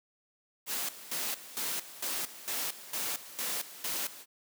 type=noise with tremolo; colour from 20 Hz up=white; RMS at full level=-34 dBFS; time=0.66-4.26 s; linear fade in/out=50 ms; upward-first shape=square; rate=2.2 Hz; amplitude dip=80%; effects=high-pass 200 Hz 12 dB/octave